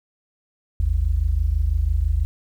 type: tone pair together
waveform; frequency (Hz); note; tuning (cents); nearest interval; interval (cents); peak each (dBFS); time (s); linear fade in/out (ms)
sine; 51.74 / 77.78; G#1 / D#2; -6 / 0; perfect fifth; 706; -20; 0.8-2.25; 0
effects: 9-bit